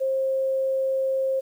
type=tone; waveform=sine; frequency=532 Hz; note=C5; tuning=29 cents sharp; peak=-21 dBFS; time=0-1.41 s; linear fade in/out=20 ms; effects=9-bit